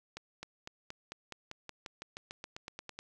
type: accelerating click train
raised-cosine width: 0.2 ms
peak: -25 dBFS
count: 18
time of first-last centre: 0.17-2.99 s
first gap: 260 ms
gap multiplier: 0.94
effects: none